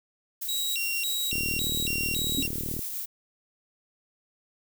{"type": "noise with tremolo", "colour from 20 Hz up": "violet", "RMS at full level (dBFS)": -33, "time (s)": [0.41, 3.06], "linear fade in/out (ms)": 10, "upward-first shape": "sine", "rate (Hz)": 7.5, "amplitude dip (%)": 25}
{"type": "tone with vibrato", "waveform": "sawtooth", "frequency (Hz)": 3254, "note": "G#7", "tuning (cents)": -36, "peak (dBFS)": -25, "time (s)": [0.48, 2.47], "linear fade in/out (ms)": 10, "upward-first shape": "square", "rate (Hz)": 1.8, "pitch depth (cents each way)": 290}
{"type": "click train", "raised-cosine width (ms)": 3, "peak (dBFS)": -22, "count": 57, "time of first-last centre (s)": [1.33, 2.792], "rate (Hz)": 38.3}
{"type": "tone with exponential decay", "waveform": "sine", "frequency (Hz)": 272.7, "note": "C#4", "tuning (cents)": -28, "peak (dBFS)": -22, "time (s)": [2.38, 2.49], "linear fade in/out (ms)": 5, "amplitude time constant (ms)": 23}
{"effects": []}